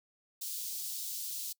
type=high-pass noise; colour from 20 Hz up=white; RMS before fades=-39 dBFS; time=0.41-1.53 s; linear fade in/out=10 ms; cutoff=3800 Hz; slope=24 dB/octave; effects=noise-tail reverb RT60 0.1 s tail -25 dB re dry